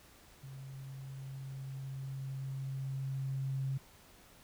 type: tone with level ramp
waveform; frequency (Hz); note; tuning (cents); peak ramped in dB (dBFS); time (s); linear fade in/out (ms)
sine; 134.5; C3; +48; -45 to -32; 0.43-3.78; 10
effects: pink hiss -60 dBFS RMS until 4.43 s